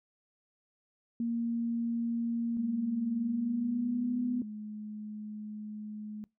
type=tone with pitch glide; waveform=sine; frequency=233.1 to 247 Hz; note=A#3 to B3; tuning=0 to 0 cents; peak=-29 dBFS; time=1.2-4.42 s; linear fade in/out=2 ms; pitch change=+100 cents; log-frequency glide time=3.13-4.2 s
type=tone; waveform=sine; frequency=212.1 Hz; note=G#3; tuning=37 cents sharp; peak=-38 dBFS; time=2.57-6.24 s; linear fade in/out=0 ms
effects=noise-tail reverb RT60 0.2 s tail -23 dB re dry